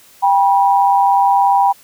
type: tone pair together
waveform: sine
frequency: 792.3 / 971 Hz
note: G5 / B5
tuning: +18 / -30 cents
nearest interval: major third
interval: 352 cents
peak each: -11 / -13 dBFS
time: 0.22-1.73 s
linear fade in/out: 20 ms
effects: white hiss -46 dBFS RMS until 1.83 s